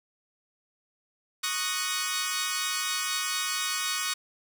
10% pulse chord, D# minor seventh, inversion third, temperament equal, 1108.7 / 1244.5 / 1480 / 1864.7 Hz, C#6 / D#6 / F#6 / A#6, 0 / 0 / 0 / 0 cents, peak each -25 dBFS, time 1.43-4.14 s, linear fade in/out 10 ms, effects none

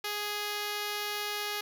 5% pulse tone, 415.3 Hz, G#4, in tune, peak -21 dBFS, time 0.04-1.61 s, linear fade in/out 5 ms, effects none

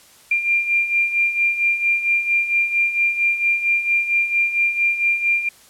sine beating tone pair, 2385 / 2389.4 Hz, D7 / D7, +26 / +29 cents, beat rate 4.4 Hz, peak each -23 / -17 dBFS, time 0.31-5.49 s, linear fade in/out 5 ms, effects white hiss -49 dBFS RMS until 5.69 s + low-pass 12000 Hz 12 dB/octave

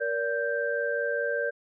sine tone cluster, 470 / 575 / 1571 Hz, A#4 / D5 / G6, +14 / -37 / +3 cents, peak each -30 dBFS, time 0-1.51 s, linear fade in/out 20 ms, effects none

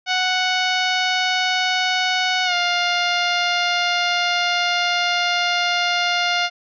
10% pulse tone with pitch glide, 740 to 704.1 Hz, F#5 to F5, 0 to +14 cents, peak -9 dBFS, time 0.06-6.5 s, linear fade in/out 50 ms, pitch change -86 cents, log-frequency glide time 2.45-2.54 s, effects resampled to 16000 Hz

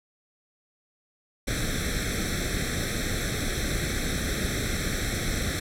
pink noise with comb filter, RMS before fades -28 dBFS, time 1.47-5.6 s, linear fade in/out 10 ms, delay 0.52 ms, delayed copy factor +0.95, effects low-pass 11000 Hz 12 dB/octave

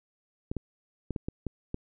clicks, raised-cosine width 3 ms, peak -19 dBFS, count 7, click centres 0.515 / 0.567 / 1.107 / 1.162 / 1.285 / 1.467 / 1.744 s, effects none

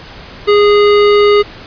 square tone, 412.3 Hz, G#4, 13 cents flat, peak -6 dBFS, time 0.47-1.43 s, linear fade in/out 20 ms, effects pink hiss -32 dBFS RMS until 1.66 s + resampled to 11025 Hz

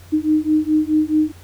sine beating tone pair, 306 / 310.7 Hz, D#4 / D#4, -29 / -2 cents, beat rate 4.7 Hz, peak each -17 dBFS, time 0.12-1.32 s, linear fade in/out 20 ms, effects added 89 Hz sine -41 dBFS peak until 1.43 s + pink hiss -47 dBFS RMS until 1.43 s

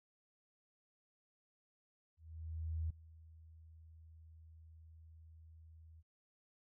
sine tone with ADSR envelope, 80.5 Hz, E2, 41 cents flat, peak -35 dBFS, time 2.17-6.03 s, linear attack 730 ms, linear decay 6 ms, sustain -21 dB, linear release 38 ms, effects none

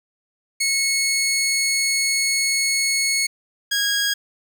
15% pulse tone pair in turn, 2191 / 1641.4 Hz, C#7 / G#6, -21 / -21 cents, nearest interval perfect fourth, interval 500 cents, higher first, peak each -12 dBFS, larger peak neither, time 0.6-3.27 / 3.71-4.14 s, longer first, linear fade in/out 10 ms, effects none

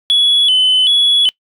sine tone with vibrato, 3200 Hz, G7, 35 cents sharp, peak -6 dBFS, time 0.1-1.29 s, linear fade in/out 0 ms, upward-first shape square, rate 1.3 Hz, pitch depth 95 cents each way, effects noise-tail reverb RT60 0.1 s tail -24 dB re dry + tanh soft clip ceiling -6 dBFS

